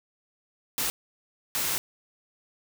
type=noise bursts at uneven times; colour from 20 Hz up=white; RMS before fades=-28 dBFS; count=2; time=0.78-0.9 / 1.55-1.78 s; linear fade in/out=0 ms; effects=none